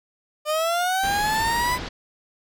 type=linear sweep; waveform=30% pulse; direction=up; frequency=598 to 1010 Hz; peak=-18 dBFS; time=0.45-1.79 s; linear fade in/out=50 ms
type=low-pass noise; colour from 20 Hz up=pink; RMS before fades=-32 dBFS; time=1.03-1.89 s; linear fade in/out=10 ms; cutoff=5000 Hz; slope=24 dB/octave
effects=none